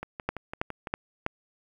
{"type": "two click trains", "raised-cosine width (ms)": 0.5, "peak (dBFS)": [-20, -12], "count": [6, 4], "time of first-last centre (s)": [[0.03, 0.872], [0.29, 1.264]], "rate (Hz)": [5.94, 3.08], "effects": ["9-bit"]}